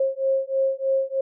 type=beating tone pair; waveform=sine; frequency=535 / 538.2 Hz; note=C5 / C5; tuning=+38 / +49 cents; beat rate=3.2 Hz; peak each=-23 dBFS; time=0-1.21 s; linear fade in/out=5 ms; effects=none